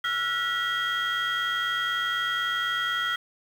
sine tone cluster, 1344 / 1444 / 1936 / 3246 Hz, E6 / F#6 / B6 / G#7, +33 / -43 / -35 / -40 cents, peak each -29 dBFS, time 0.04-3.16 s, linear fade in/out 5 ms, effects tanh soft clip ceiling -19 dBFS + 8-bit

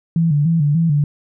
sine tone with vibrato, 155.56 Hz, D#3, in tune, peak -12 dBFS, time 0.16-1.04 s, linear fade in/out 2 ms, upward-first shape square, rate 3.4 Hz, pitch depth 110 cents each way, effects none

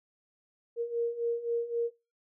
sine beating tone pair, 466.2 / 470 Hz, A#4 / A#4, 0 / +14 cents, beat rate 3.8 Hz, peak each -34 / -30 dBFS, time 0.76-1.91 s, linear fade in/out 50 ms, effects noise-tail reverb RT60 0.3 s tail -25 dB re dry

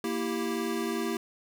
square chord, E diminished, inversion second, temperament equal, 233.1 / 329.6 / 392 Hz, Bb3 / E4 / G4, 0 / 0 / 0 cents, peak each -34 dBFS, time 0.04-1.17 s, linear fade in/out 2 ms, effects none

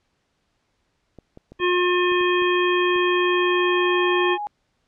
clicks, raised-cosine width 2 ms, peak -28 dBFS, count 8, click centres 1.187 / 1.374 / 1.52 / 1.6 / 2.119 / 2.211 / 2.421 / 2.961 s
harmonic tone, 357.7 Hz, F4, 41 cents sharp, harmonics 1 / 3 / 5 / 7 / 9, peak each -19 / -24 / -26 / -27 / -29 dBFS, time 1.59-4.38 s, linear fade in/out 50 ms
sine tone with exponential growth, 830 Hz, G#5, 1 cent flat, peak -25 dBFS, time 1.75-4.47 s, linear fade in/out 0 ms, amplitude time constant 590 ms
effects pink hiss -70 dBFS RMS until 4.87 s + low-pass 6000 Hz 12 dB/octave

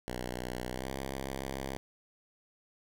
5% pulse tone with pitch glide, 61.74 to 66.94 Hz, B1 to C2, 0 to +40 cents, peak -25 dBFS, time 0.08-1.77 s, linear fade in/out 0 ms, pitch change +140 cents, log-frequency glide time 0.67-0.92 s, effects none

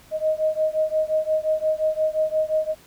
sine beating tone pair, 622.3 / 628 Hz, D#5 / D#5, 0 / +16 cents, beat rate 5.7 Hz, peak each -22 / -23 dBFS, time 0.11-2.75 s, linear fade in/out 50 ms, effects pink hiss -51 dBFS RMS until 2.86 s

